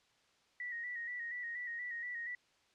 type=tone with vibrato; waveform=sine; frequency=1915 Hz; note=A#6; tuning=46 cents sharp; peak=-39 dBFS; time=0.6-2.35 s; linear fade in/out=2 ms; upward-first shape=square; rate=4.2 Hz; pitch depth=41 cents each way; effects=white hiss -71 dBFS RMS until 2.74 s + low-pass 5000 Hz 12 dB/octave